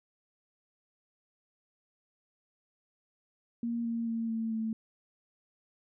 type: tone with pitch steps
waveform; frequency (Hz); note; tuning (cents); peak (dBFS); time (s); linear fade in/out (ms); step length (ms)
sine; 234.2 / 231.1 / 228.1 / 225 / 222.1; A#3 / A#3 / A#3 / A3 / A3; +8 / -15 / -37 / +39 / +16; -30; 3.63-4.73; 2; 220
effects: none

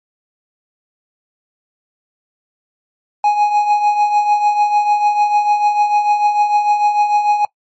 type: tone with tremolo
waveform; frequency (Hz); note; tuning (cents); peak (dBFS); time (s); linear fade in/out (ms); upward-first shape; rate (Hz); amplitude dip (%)
triangle; 832; G#5; +3; -6; 3.24-7.45; 2; triangle; 6.7; 65
effects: noise-tail reverb RT60 0.1 s tail -23 dB re dry + MP3 32 kbps

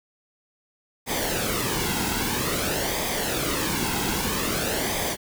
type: noise with flanger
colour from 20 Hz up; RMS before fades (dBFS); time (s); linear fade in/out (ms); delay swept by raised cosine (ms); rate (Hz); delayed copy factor
pink; -26; 1.06-5.17; 50; 0.71 to 1.71; 0.51; -0.6
effects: none

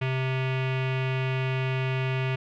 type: tone with low-pass filter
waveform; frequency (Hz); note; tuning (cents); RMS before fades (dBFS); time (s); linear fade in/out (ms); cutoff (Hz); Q
square; 130.81; C3; 0; -27; 0.01-2.36; 10; 2600; 3.5
effects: none

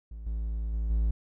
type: tone with level steps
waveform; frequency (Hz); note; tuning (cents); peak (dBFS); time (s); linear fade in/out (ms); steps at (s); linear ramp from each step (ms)
triangle; 55.1; A1; +3; -36 / -27 / -25 / -21; 0.11-1.11; 5; 0.26 / 0.73 / 0.9; 5
effects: none

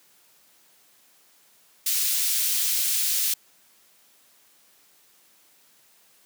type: high-pass noise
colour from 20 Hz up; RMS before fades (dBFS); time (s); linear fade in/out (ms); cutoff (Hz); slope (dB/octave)
white; -24; 1.86-3.34; 5; 3200; 12
effects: white hiss -59 dBFS RMS until 6.25 s + high-pass 150 Hz 12 dB/octave

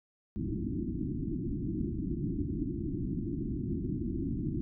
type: low-pass noise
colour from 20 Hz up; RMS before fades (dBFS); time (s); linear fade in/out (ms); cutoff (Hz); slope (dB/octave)
white; -34; 0.36-4.61; 0; 350; 96
effects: none

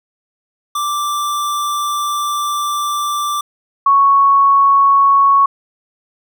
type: tone pair in turn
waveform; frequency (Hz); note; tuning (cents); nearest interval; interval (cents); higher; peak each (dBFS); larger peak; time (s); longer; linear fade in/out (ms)
square / sine; 1174.7 / 1108.8; D6 / C#6; 0 / 0; minor second; 100; first; -17 / -7; second; 0.75-3.41 / 3.86-5.46; first; 5
effects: none

